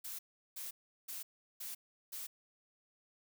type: noise bursts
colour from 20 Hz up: blue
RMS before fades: -44 dBFS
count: 5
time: 0.04-2.27 s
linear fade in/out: 10 ms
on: 150 ms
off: 370 ms
effects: none